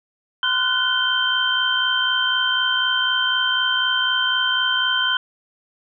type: tone cluster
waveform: sine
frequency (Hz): 1028 / 1441 / 1505 / 3122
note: C6 / F#6 / F#6 / G7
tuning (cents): -31 / -46 / +29 / -8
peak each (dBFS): -26 / -26 / -22 / -20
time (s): 0.43-5.17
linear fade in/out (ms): 2
effects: none